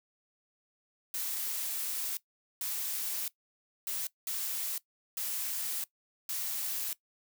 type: noise bursts at uneven times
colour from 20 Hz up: blue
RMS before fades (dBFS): -35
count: 6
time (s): 1.14-2.17 / 2.61-3.28 / 3.87-4.07 / 4.27-4.78 / 5.17-5.84 / 6.29-6.93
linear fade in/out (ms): 2
effects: noise-tail reverb RT60 0.1 s tail -19 dB re dry